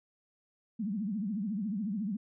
sine tone with vibrato, 206.1 Hz, G#3, 13 cents flat, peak -31 dBFS, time 0.79-2.17 s, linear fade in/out 10 ms, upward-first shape triangle, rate 14 Hz, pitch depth 230 cents each way, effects none

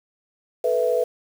sine chord, A suspended second, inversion none, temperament equal, 440 / 493.9 / 659.3 Hz, A4 / B4 / E5, 0 / 0 / 0 cents, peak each -25 / -20 / -24 dBFS, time 0.64-1.04 s, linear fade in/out 5 ms, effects 7-bit

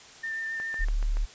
sine tone with vibrato, 1798 Hz, A6, 37 cents sharp, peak -30 dBFS, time 0.23-0.85 s, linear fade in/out 10 ms, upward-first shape sine, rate 7.3 Hz, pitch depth 15 cents each way
click train, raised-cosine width 0.5 ms, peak -26 dBFS, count 5, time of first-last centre 0.6-1.17 s, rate 7.02 Hz
sine tone, 36.71 Hz, D1, in tune, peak -23 dBFS, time 0.79-1.26 s, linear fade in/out 20 ms
effects white hiss -49 dBFS RMS until 1.34 s + resampled to 16000 Hz

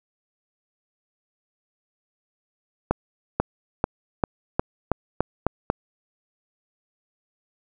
accelerating click train, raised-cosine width 1 ms, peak -5 dBFS, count 9, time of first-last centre 2.91-5.701 s, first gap 490 ms, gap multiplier 0.9, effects none

